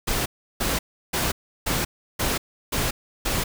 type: noise bursts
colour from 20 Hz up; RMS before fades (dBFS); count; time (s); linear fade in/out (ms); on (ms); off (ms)
pink; -24; 7; 0.07-3.44; 10; 190; 340
effects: none